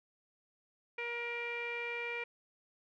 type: tone with low-pass filter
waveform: sawtooth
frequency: 473.6 Hz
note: A#4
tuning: 27 cents sharp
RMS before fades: -39 dBFS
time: 0.98-2.24 s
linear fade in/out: 5 ms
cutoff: 2300 Hz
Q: 9.1
effects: none